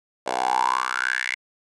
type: tone with high-pass filter sweep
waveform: 10% pulse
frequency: 63.1 Hz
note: B1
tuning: 38 cents sharp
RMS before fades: -24 dBFS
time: 0.26-1.35 s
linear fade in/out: 10 ms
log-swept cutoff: 610 to 2100 Hz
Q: 8.3
effects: resampled to 22050 Hz